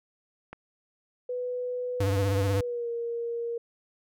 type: click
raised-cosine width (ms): 0.5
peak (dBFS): -25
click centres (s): 0.53
type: tone with pitch glide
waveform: sine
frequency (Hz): 495.8 to 468.5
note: B4 to A#4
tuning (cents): +7 to +9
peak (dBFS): -29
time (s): 1.29-3.58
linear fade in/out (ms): 5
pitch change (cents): -98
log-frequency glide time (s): 2.54-2.89
type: tone with vibrato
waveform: square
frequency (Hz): 98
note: G2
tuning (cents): 0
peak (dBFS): -25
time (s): 2-2.61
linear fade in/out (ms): 5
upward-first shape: sine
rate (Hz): 16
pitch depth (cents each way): 69
effects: none